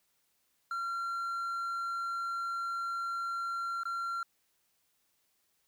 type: tone with dropouts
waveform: triangle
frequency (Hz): 1372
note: F6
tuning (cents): -31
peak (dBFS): -31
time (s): 0.71-4.23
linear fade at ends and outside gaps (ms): 2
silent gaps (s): 3.834-3.854
effects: white hiss -75 dBFS RMS until 5.67 s